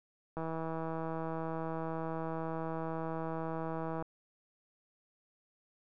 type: click train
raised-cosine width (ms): 1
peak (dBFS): -25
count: 593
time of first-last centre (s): 0.37-4.024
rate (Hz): 162
effects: none